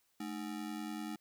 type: ring-modulated tone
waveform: square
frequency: 261.6 Hz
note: C4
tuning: in tune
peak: -37 dBFS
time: 0.2-1.16 s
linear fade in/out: 5 ms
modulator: 45.1 Hz
effects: white hiss -75 dBFS RMS until 1.2 s